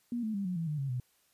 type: tone with pitch steps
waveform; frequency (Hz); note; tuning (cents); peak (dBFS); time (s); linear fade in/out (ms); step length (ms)
sine; 239.1 / 218 / 198.75 / 181.2 / 165.21 / 150.62 / 137.33 / 125.2; A#3 / A3 / G3 / F#3 / E3 / D3 / C#3 / B2; +44 / -16 / +24 / -36 / +4 / +44 / -16 / +24; -31; 0.12-1; 2; 110
effects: white hiss -70 dBFS RMS until 1.33 s + resampled to 32000 Hz